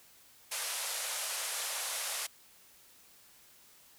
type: band-pass noise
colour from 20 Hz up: white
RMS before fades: -37 dBFS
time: 0.51-2.27 s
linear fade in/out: 10 ms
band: 490 to 12000 Hz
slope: 48 dB/octave
effects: white hiss -60 dBFS RMS until 3.98 s